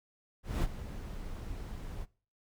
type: noise with ADSR envelope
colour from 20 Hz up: brown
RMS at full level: -28 dBFS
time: 0.43-2.06 s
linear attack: 200 ms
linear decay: 37 ms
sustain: -13 dB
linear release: 33 ms
effects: noise-tail reverb RT60 0.4 s tail -22 dB re dry